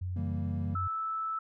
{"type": "tone with pitch glide", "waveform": "sine", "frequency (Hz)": [91.1, 91.73], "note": ["F#2", "F#2"], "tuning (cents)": [-26, -14], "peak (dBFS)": -32, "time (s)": [0.01, 0.88], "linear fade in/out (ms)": 10, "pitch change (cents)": 12, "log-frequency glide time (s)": [0.26, 0.48]}
{"type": "chord", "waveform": "triangle", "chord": "C# diminished seventh", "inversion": "none", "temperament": "equal", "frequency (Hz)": [138.59, 164.81, 196, 233.1], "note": ["C#3", "E3", "G3", "Bb3"], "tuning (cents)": [0, 0, 0, 0], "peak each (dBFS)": [-39, -37, -38, -36], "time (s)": [0.16, 0.75], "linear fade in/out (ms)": 5}
{"type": "tone", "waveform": "sine", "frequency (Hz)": 1313, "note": "E6", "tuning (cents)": -7, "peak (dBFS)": -31, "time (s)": [0.75, 1.39], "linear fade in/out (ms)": 5}
{"effects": []}